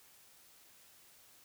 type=silence; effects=white hiss -62 dBFS RMS until 1.44 s